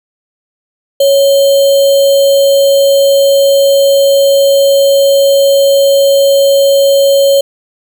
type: tone with sample-and-hold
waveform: sine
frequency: 554.4 Hz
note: C#5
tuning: in tune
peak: -4 dBFS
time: 1-7.41 s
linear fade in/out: 5 ms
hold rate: 3675 Hz
effects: none